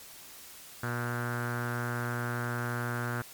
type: tone with low-pass filter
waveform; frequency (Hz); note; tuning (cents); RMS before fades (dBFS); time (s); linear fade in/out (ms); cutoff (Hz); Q
sawtooth; 120; B2; -49; -33; 0.83-3.22; 5; 1500; 6
effects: white hiss -49 dBFS RMS until 3.33 s + MP3 96 kbps